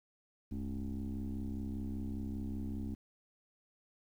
sine tone with frequency modulation, 146.83 Hz, D3, in tune, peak -35 dBFS, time 0.51-2.95 s, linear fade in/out 10 ms, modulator 65.1 Hz, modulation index 2.2, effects tanh soft clip ceiling -33 dBFS + 11-bit

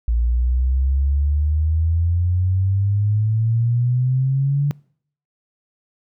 sine exponential sweep, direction up, 56.9 to 145.1 Hz, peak -15 dBFS, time 0.08-4.71 s, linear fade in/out 0 ms, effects noise-tail reverb RT60 0.6 s tail -25 dB re dry

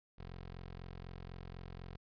15% pulse tone, 44.02 Hz, F1, 14 cents sharp, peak -40 dBFS, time 0.18-1.97 s, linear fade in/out 10 ms, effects resampled to 11025 Hz

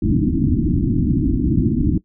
white low-pass noise, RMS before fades -17 dBFS, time 0.02-1.98 s, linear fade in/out 5 ms, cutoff 330 Hz, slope 96 dB/octave, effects noise-tail reverb RT60 0.1 s tail -19 dB re dry

